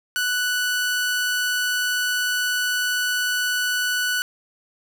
sawtooth tone, 1483 Hz, F#6, 4 cents sharp, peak -17 dBFS, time 0.16-4.22 s, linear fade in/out 0 ms, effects none

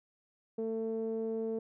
sawtooth tone with low-pass filter, 223.6 Hz, A3, 28 cents sharp, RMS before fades -35 dBFS, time 0.58-1.59 s, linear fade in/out 5 ms, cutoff 480 Hz, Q 4.5, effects none

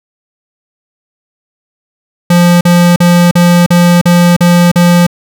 square tone bursts, 174.61 Hz, F3, in tune, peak -4 dBFS, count 8, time 2.3-5.067 s, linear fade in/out 5 ms, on 310 ms, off 41 ms, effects none

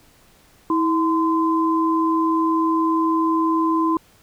sine tone pair together, 323.8 / 1028 Hz, E4 / C6, -31 / -31 cents, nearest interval octave + minor sixth, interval 2000 cents, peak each -18 / -20 dBFS, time 0.7-3.97 s, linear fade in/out 2 ms, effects pink hiss -54 dBFS RMS until 4.22 s

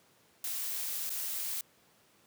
blue noise with dropouts, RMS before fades -36 dBFS, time 0.44-1.61 s, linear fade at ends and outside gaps 2 ms, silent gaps 1.095-1.102 s, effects pink hiss -65 dBFS RMS until 2.26 s + high-pass 150 Hz 12 dB/octave

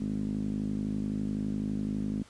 5% pulse tone with low-pass filter, 51.91 Hz, G#1, in tune, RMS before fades -32 dBFS, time 0-2.23 s, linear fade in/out 10 ms, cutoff 230 Hz, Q 5.4, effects pink hiss -57 dBFS RMS until 2.29 s + resampled to 22050 Hz

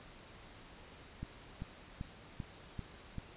click train, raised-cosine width 5 ms, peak -28 dBFS, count 6, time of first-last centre 1.23-3.183 s, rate 2.56 Hz, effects pink hiss -55 dBFS RMS until 3.36 s + resampled to 8000 Hz

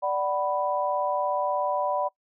sine chord, B minor, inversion first, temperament equal with one note detuned, 587.3 / 750.8 / 987.8 Hz, D5 / F#5 / B5, 0 / +25 / 0 cents, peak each -27 / -29 / -28 dBFS, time 0.02-2.09 s, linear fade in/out 20 ms, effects noise-tail reverb RT60 0.1 s tail -22 dB re dry

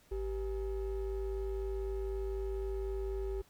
triangle ring-modulated tone, 220 Hz, A3, in tune, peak -29 dBFS, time 0.11-3.42 s, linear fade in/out 10 ms, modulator 168 Hz, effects pink hiss -65 dBFS RMS until 3.49 s

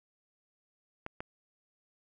clicks, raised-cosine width 0.5 ms, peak -23 dBFS, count 2, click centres 1.064 / 1.205 s, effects none

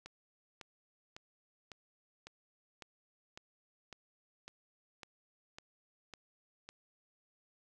click train, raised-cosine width 0.2 ms, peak -30 dBFS, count 13, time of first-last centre 0.06-6.69 s, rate 1.81 Hz, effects none

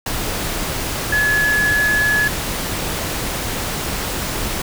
sine tone in noise, 1700 Hz, G#6, 40 cents sharp, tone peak -14 dBFS, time 1.12-2.28 s, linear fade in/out 5 ms, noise pink, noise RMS -23 dBFS, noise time 0.06-4.62 s, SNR +6 dB, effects none

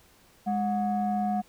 sine tone pair together, 206.6 / 729 Hz, G#3 / F#5, -9 / -26 cents, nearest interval octave + minor seventh, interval 2183 cents, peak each -26 dBFS, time 0.46-1.42 s, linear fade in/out 20 ms, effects tanh soft clip ceiling -20 dBFS + pink hiss -59 dBFS RMS until 1.48 s

